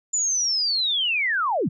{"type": "linear sweep", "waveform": "sine", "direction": "down", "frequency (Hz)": [7100, 108.8], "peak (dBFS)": -20, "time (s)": [0.13, 1.69], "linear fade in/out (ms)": 10, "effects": []}